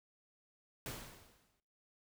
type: noise with exponential decay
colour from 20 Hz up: pink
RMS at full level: -42 dBFS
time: 0.86-1.6 s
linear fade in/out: 1 ms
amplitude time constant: 160 ms
effects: noise-tail reverb RT60 0.6 s tail -19 dB re dry